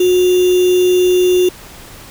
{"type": "tone with sample-and-hold", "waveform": "sine", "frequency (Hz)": 363, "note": "F#4", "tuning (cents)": -33, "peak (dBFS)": -8, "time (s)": [0, 1.49], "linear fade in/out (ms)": 5, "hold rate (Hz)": 3150, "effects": ["pink hiss -36 dBFS RMS until 2.1 s"]}